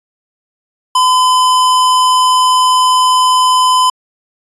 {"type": "tone", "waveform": "square", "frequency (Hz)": 1015, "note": "B5", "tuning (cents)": 47, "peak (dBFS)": -8, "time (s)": [0.95, 3.9], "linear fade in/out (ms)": 5, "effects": ["resampled to 24000 Hz"]}